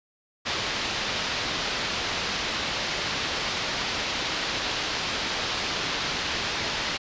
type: low-pass noise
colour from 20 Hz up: white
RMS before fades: -29 dBFS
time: 0.45-6.98 s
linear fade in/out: 20 ms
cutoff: 4800 Hz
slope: 24 dB/octave
effects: resampled to 16000 Hz